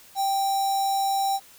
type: tone with notch filter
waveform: square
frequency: 784 Hz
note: G5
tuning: in tune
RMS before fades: -24 dBFS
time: 0.15-1.4 s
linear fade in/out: 50 ms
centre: 2300 Hz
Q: 1.8
effects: white hiss -51 dBFS RMS until 1.58 s